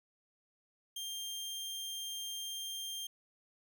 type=tone; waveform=sawtooth; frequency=3189 Hz; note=G7; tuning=29 cents sharp; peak=-36 dBFS; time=0.96-3.07 s; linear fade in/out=5 ms; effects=none